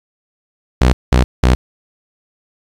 sawtooth tone bursts, 62.6 Hz, B1, 24 cents sharp, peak -4 dBFS, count 3, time 0.81-1.55 s, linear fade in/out 5 ms, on 120 ms, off 190 ms, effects low-pass 7000 Hz 12 dB/octave + 7-bit

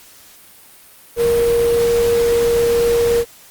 sine tone in noise, 470 Hz, A#4, 14 cents sharp, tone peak -12 dBFS, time 1.16-3.25 s, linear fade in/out 50 ms, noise pink, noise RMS -26 dBFS, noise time 1.16-3.25 s, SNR +11 dB, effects white hiss -44 dBFS RMS until 3.5 s + Opus 48 kbps

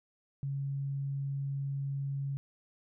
sine tone, 138.59 Hz, C#3, in tune, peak -32 dBFS, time 0.43-2.37 s, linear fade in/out 0 ms, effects none

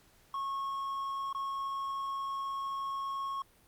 triangle tone with dropouts, 1094 Hz, C#6, 23 cents flat, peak -31 dBFS, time 0.34-3.42 s, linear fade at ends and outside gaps 2 ms, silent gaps 1.328-1.348 s, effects pink hiss -64 dBFS RMS until 3.67 s + Opus 48 kbps

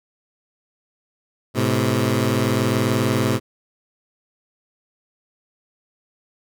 15% pulse tone pair together, 107.6 / 127.96 Hz, A2 / C3, -38 / -38 cents, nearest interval minor third, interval 300 cents, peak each -14 dBFS, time 1.54-3.4 s, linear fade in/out 50 ms, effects none

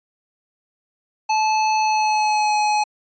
square tone with pitch glide, 867 to 843.8 Hz, A5 to G#5, -26 to +27 cents, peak -17 dBFS, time 1.29-2.84 s, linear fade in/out 10 ms, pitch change -47 cents, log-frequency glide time 1.78-2.57 s, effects resampled to 16000 Hz

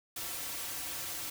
white noise with comb filter, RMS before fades -39 dBFS, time 0.16-1.3 s, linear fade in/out 5 ms, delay 4.8 ms, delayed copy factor -0.75, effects none

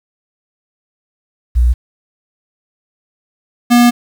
sine / square tone pair in turn, 60.2 / 240.8 Hz, B1 / B3, -44 / -44 cents, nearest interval 2 octaves, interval 2400 cents, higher second, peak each -7 / -6 dBFS, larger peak second, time 1.55-1.74 / 3.7-3.91 s, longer second, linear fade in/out 20 ms, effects 7-bit

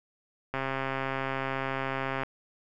click train, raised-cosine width 0.5 ms, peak -16 dBFS, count 228, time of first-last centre 0.54-2.234 s, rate 134 Hz, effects none

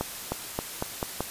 accelerating click train, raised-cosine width 1 ms, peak -13 dBFS, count 6, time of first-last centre 0.01-1.206 s, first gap 310 ms, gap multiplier 0.87, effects white hiss -38 dBFS RMS until 1.3 s + resampled to 32000 Hz

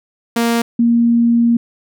sawtooth / sine tone pair in turn, 233.1 / 234.6 Hz, A#3 / A#3, 0 / +11 cents, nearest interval unison, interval 11 cents, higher second, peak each -9 dBFS, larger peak neither, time 0.36-0.62 / 0.79-1.57 s, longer second, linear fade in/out 5 ms, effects none

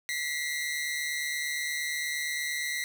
sawtooth tone pair together, 1944.4 / 2093 Hz, B6 / C7, -28 / 0 cents, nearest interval minor second, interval 128 cents, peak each -29 / -30 dBFS, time 0.09-2.84 s, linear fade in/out 0 ms, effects 9-bit

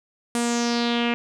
sawtooth tone with low-pass filter sweep, 237.1 Hz, A#3, 30 cents sharp, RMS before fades -23 dBFS, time 0.35-1.14 s, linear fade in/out 0 ms, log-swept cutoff 9400 to 2500 Hz, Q 3.8, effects none

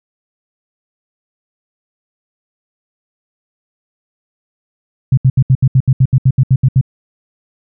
sine tone bursts, 130.81 Hz, C3, in tune, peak -5 dBFS, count 14, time 5.12-6.812 s, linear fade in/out 5 ms, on 54 ms, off 72 ms, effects none

